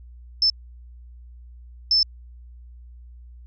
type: tone bursts at uneven times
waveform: sine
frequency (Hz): 5274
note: E8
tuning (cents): 0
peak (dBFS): -15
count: 2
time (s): 0.42-0.5 / 1.91-2.03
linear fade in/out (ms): 2
effects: added 60 Hz sine -41 dBFS peak until 3.46 s